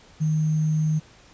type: tone with sample-and-hold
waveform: sine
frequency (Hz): 155.56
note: D#3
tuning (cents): 0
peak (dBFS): -19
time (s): 0.2-1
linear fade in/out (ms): 20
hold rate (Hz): 6300
effects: pink hiss -52 dBFS RMS until 1.33 s + resampled to 16000 Hz